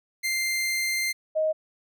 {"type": "tone pair in turn", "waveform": ["sawtooth", "sine"], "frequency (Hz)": [2093, 626.4], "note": ["C7", "D#5"], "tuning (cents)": [0, 11], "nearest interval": "octave + major sixth", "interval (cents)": 2089, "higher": "first", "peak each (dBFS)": -21, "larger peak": "neither", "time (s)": [[0.23, 1.13], [1.35, 1.53]], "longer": "first", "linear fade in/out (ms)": 20, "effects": []}